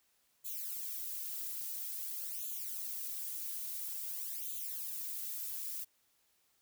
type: noise with flanger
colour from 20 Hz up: violet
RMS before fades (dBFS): -41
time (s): 0.44-5.85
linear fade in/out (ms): 20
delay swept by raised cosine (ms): 0.28 to 3.08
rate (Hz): 0.49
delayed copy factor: +0.95
effects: white hiss -74 dBFS RMS until 6.61 s